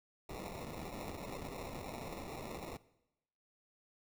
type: noise with sample-and-hold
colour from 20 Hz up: violet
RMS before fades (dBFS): -45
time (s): 0.29-2.77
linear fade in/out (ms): 5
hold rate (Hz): 1575
effects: noise-tail reverb RT60 0.9 s tail -19 dB re dry